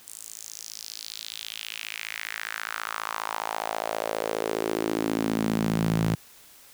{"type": "tone with high-pass filter sweep", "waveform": "sawtooth", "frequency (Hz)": 54.8, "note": "A1", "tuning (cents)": -6, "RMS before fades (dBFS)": -30, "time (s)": [0.07, 6.15], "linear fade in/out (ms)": 0, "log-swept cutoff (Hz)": [8500, 140], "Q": 2.9, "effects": ["white hiss -52 dBFS RMS until 6.73 s"]}